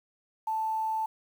sine tone, 880 Hz, A5, in tune, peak -27 dBFS, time 0.47-1.06 s, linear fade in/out 5 ms, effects 9-bit

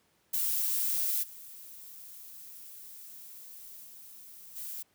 violet noise with level steps, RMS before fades -30 / -48 / -50 / -40 dBFS, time 0.33-4.83 s, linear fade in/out 10 ms, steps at 1.22 / 3.83 / 4.55 s, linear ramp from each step 20 ms, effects pink hiss -70 dBFS RMS until 4.94 s + high-pass 100 Hz 12 dB/octave

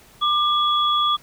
sine tone pair together, 1194 / 3369 Hz, D6 / G#7, +28 / +24 cents, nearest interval octave + tritone, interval 1796 cents, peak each -18 / -21 dBFS, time 0.21-1.17 s, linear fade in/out 20 ms, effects pink hiss -50 dBFS RMS until 1.22 s

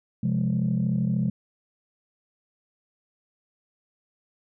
sine chord, F minor, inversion second, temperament equal, 130.81 / 174.61 / 207.7 Hz, C3 / F3 / Ab3, 0 / 0 / 0 cents, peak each -25 dBFS, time 0.23-1.3 s, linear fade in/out 5 ms, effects tanh soft clip ceiling -16 dBFS

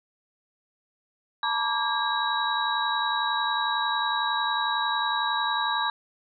sine tone cluster, 887 / 958 / 1158 / 1620 / 3882 Hz, A5 / A#5 / D6 / G#6 / B7, +14 / +47 / -25 / -43 / -31 cents, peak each -30 dBFS, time 1.43-5.9 s, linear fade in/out 2 ms, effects none

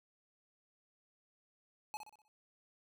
square tone with echo, 852 Hz, G#5, 44 cents sharp, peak -40 dBFS, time 1.94-1.97 s, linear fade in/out 0 ms, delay 62 ms, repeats 5, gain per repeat -7 dB, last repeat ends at 2.28 s, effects none

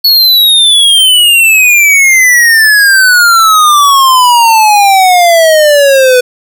square exponential sweep, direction down, 4413 to 493.9 Hz, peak -3 dBFS, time 0.04-6.21 s, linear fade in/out 10 ms, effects none

